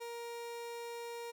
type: tone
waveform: 30% pulse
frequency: 470 Hz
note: A#4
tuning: 14 cents sharp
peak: -39 dBFS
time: 0-1.32 s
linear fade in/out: 20 ms
effects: none